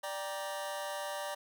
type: chord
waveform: sawtooth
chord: G minor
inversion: second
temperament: just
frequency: 588 / 784 / 940.8 Hz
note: D5 / G5 / Bb5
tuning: +2 / 0 / +16 cents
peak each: -35 / -39 / -39 dBFS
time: 0.03-1.35 s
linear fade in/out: 10 ms
effects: none